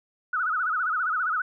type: tone with vibrato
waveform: sine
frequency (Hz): 1367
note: F6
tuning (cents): -37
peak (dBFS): -23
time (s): 0.33-1.42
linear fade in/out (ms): 5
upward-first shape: sine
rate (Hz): 15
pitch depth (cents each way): 170
effects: none